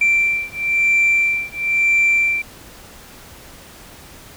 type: beating tone pair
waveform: sine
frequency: 2349 / 2350 Hz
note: D7 / D7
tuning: 0 / +1 cents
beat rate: 1 Hz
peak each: -16 / -16 dBFS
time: 0.01-2.42 s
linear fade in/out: 5 ms
effects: tanh soft clip ceiling -9 dBFS + pink hiss -41 dBFS RMS until 4.36 s